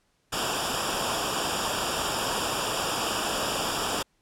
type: noise with comb filter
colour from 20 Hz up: pink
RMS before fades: -28 dBFS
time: 0.32-4.03 s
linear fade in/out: 10 ms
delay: 0.48 ms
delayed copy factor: -0.85
effects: pink hiss -70 dBFS RMS until 4.21 s + low-pass 10000 Hz 12 dB/octave